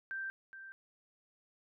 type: tone with echo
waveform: sine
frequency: 1568 Hz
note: G6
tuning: in tune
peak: -37 dBFS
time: 0.11-0.3 s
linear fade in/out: 0 ms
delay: 420 ms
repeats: 1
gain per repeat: -10 dB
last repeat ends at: 0.72 s
effects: none